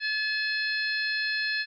harmonic tone with a mistuned harmonic, 860 Hz, A5, 40 cents flat, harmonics 2 / 3 / 4 / 5 / 6, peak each -28 / -34 / -41 / -32 / -41 dBFS, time 0-1.66 s, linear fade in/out 50 ms, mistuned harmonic 5, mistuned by -40 cents, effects none

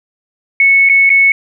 sine tone with dropouts, 2206 Hz, C#7, 9 cents flat, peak -5 dBFS, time 0.6-1.32 s, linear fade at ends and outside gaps 2 ms, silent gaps 0.89-0.896 / 1.094-1.101 s, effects none

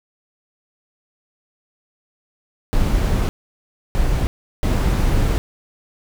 brown noise bursts at uneven times, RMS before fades -17 dBFS, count 3, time 2.73-3.29 / 3.95-4.27 / 4.63-5.38 s, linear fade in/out 0 ms, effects none

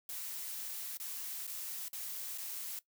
blue noise with dropouts, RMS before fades -42 dBFS, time 0.09-2.79 s, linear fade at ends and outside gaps 2 ms, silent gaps 0.972-0.999 / 1.469-1.475 / 1.883-1.93 / 2.377-2.382 s, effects noise-tail reverb RT60 0.1 s tail -17 dB re dry

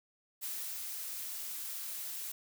blue noise with ADSR envelope, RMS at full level -39 dBFS, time 0.41-2.32 s, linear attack 27 ms, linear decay 310 ms, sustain -2 dB, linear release 5 ms, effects none

